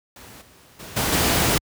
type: noise with level steps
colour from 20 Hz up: pink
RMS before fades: -43 / -51 / -38 / -22 / -19 dBFS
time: 0.16-1.58 s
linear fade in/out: 2 ms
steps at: 0.41 / 0.79 / 0.96 / 1.12 s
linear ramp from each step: 10 ms
effects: high-pass 60 Hz 12 dB/octave